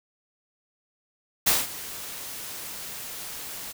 white noise with ADSR envelope, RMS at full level -19 dBFS, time 1.46-3.73 s, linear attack 13 ms, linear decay 190 ms, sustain -18 dB, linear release 21 ms, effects none

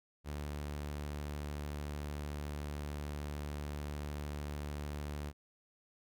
sawtooth tone, 73.42 Hz, D2, in tune, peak -35 dBFS, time 0.24-5.33 s, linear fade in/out 50 ms, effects none

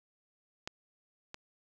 clicks, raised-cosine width 0.2 ms, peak -20 / -25 dBFS, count 2, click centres 0.675 / 1.344 s, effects none

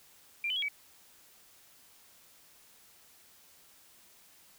sine tone with pitch steps, 2380 / 3027 / 3305 / 2278 Hz, D7 / F#7 / G#7 / C#7, +22 / +39 / -9 / +47 cents, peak -30 dBFS, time 0.44-0.684 s, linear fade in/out 2 ms, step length 61 ms, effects white hiss -60 dBFS RMS until 4.58 s

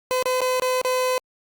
30% pulse tone with dropouts, 509 Hz, C5, 48 cents flat, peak -17 dBFS, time 0.11-1.18 s, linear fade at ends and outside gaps 0 ms, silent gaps 0.226-0.257 / 0.406-0.416 / 0.598-0.621 / 0.815-0.848 s, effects Opus 48 kbps

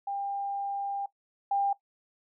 sine tone pair in turn, 798 / 798 Hz, G5 / G5, +31 / +31 cents, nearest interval unison, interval 0 cents, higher neither, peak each -30 / -24 dBFS, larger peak second, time 0.07-1.06 / 1.51-1.73 s, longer first, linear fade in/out 5 ms, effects noise-tail reverb RT60 0.1 s tail -17 dB re dry

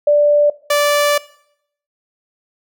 sine / sawtooth tone pair in turn, 587.3 / 583.6 Hz, D5 / D5, 0 / -11 cents, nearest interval unison, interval 11 cents, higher first, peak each -8 dBFS, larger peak neither, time 0.07-0.5 / 0.7-1.18 s, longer second, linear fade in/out 5 ms, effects noise-tail reverb RT60 0.7 s tail -20 dB re dry

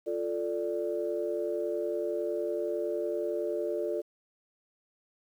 sine chord, D minor, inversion first, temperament equal, 349.2 / 440 / 587.3 Hz, F4 / A4 / D5, 0 / 0 / 0 cents, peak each -33 dBFS, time 0.06-4.02 s, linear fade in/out 20 ms, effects tanh soft clip ceiling -19 dBFS + 10-bit

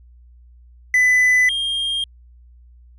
triangle tone pair in turn, 2000 / 3218 Hz, B6 / G7, +21 / +45 cents, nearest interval minor sixth, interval 824 cents, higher second, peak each -10 / -18 dBFS, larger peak first, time 0.94-1.49 / 1.49-2.04 s, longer neither, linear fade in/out 2 ms, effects added 60 Hz sine -44 dBFS peak until 2.98 s + resampled to 32000 Hz

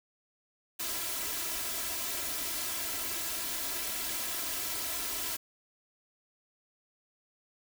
white noise with comb filter, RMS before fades -35 dBFS, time 0.79-5.37 s, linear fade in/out 10 ms, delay 3 ms, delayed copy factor +0.75, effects none

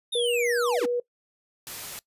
square linear sweep, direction down, 3729 to 219.5 Hz, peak -27 dBFS, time 0.12-0.86 s, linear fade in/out 10 ms
sine tone with pitch glide, 480 to 485.3 Hz, B4 to B4, -49 to -30 cents, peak -23 dBFS, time 0.15-1 s, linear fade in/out 5 ms, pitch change +19 cents, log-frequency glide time 0.6-0.73 s
white noise, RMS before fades -37 dBFS, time 1.67-1.99 s, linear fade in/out 0 ms
effects noise-tail reverb RT60 0.1 s tail -21 dB re dry + resampled to 32000 Hz

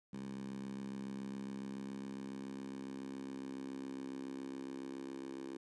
10% pulse tone with high-pass filter sweep, 67.2 Hz, C2, 47 cents sharp, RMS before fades -45 dBFS, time 0.13-5.57 s, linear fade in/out 5 ms, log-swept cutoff 180 to 310 Hz, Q 4.2, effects resampled to 22050 Hz

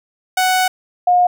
sawtooth / sine tone pair in turn, 743 / 716.5 Hz, F#5 / F5, +7 / +44 cents, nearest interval minor second, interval 63 cents, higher first, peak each -9 dBFS, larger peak neither, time 0.37-0.68 / 1.07-1.27 s, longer first, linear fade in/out 5 ms, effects none

